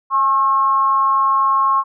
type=tone with frequency modulation; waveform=sine; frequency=1082 Hz; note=C#6; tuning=42 cents flat; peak=-12 dBFS; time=0.1-1.84 s; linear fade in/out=50 ms; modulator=244 Hz; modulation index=0.37; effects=none